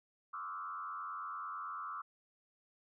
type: tone with frequency modulation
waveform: sine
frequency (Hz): 1228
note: D#6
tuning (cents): -23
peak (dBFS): -40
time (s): 0.33-2.02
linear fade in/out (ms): 10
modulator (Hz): 89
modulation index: 1.6
effects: none